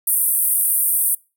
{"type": "band-pass noise", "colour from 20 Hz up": "pink", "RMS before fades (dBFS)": -18, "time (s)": [0.07, 1.15], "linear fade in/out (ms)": 5, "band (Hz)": [8900, 16000], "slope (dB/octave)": 96, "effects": ["noise-tail reverb RT60 0.3 s tail -24 dB re dry"]}